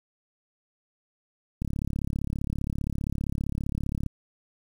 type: click train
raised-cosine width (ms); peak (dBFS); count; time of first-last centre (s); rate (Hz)
5; -17; 87; 1.62-4.063; 35.2
effects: 8-bit